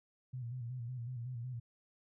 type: tone with vibrato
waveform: sine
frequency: 122.3 Hz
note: B2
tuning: 16 cents flat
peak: -39 dBFS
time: 0.33-1.6 s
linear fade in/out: 10 ms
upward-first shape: square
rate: 5.4 Hz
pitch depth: 71 cents each way
effects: none